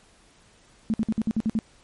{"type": "tone bursts", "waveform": "sine", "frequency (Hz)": 220.5, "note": "A3", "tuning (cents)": 4, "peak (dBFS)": -20, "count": 8, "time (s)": [0.9, 1.589], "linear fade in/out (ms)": 0, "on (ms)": 38, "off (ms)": 55, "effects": ["pink hiss -57 dBFS RMS until 1.83 s", "MP3 48 kbps"]}